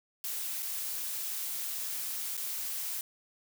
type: noise with dropouts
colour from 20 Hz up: blue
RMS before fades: -36 dBFS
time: 0.24-3.01 s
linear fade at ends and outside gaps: 1 ms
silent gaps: 0.624-0.628 / 2.369-2.376 s
effects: none